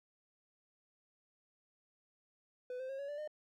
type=tone with pitch steps; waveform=triangle; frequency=500 / 519.7 / 540.2 / 561.6 / 583.7 / 606.7 Hz; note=B4 / C5 / C#5 / C#5 / D5 / D#5; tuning=+21 / -12 / -45 / +22 / -11 / -44 cents; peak=-38 dBFS; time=2.7-3.276 s; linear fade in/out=2 ms; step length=96 ms; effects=none